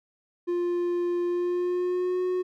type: tone with pitch glide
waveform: triangle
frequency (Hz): 350.4 to 365.1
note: F4 to F#4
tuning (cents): +6 to -23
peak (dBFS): -22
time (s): 0.47-2.43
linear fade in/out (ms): 20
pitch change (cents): +71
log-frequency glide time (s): 1.26-2.22
effects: none